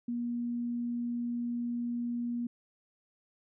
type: tone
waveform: sine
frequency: 238.9 Hz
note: A#3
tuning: 43 cents sharp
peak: -31 dBFS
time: 0.08-2.47 s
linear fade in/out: 5 ms
effects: none